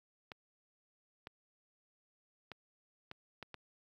clicks, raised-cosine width 0.3 ms, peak -29 dBFS, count 6, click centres 0.318 / 1.271 / 2.517 / 3.114 / 3.427 / 3.543 s, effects high-pass 60 Hz 12 dB/octave + 11-bit

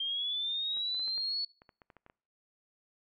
sine linear sweep, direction up, 3171 to 4435 Hz, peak -31 dBFS, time 0-1.45 s, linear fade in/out 5 ms
clicks, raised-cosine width 0.5 ms, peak -39 dBFS, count 12, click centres 0.771 / 0.946 / 0.996 / 1.079 / 1.178 / 1.619 / 1.692 / 1.818 / 1.902 / 1.967 / 2.064 / 2.099 s
effects noise-tail reverb RT60 0.6 s tail -26 dB re dry

